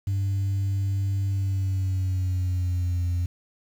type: tone with pitch glide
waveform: sine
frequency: 98 to 87.81 Hz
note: G2 to F2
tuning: 0 to +10 cents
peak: -20 dBFS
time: 0.07-3.26 s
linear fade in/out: 5 ms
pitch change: -190 cents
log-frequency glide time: 1.3-3.06 s
effects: tanh soft clip ceiling -21 dBFS + 8-bit